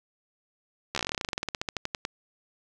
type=slowing click train; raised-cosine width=0.2 ms; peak=-12 dBFS; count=26; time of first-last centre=0.95-2.051 s; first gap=13 ms; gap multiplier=1.09; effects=none